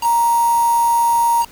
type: tone with quantisation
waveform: sine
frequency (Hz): 936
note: A#5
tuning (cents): +7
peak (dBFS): -12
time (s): 0.01-1.46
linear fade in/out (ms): 50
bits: 4
effects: pink hiss -44 dBFS RMS until 1.51 s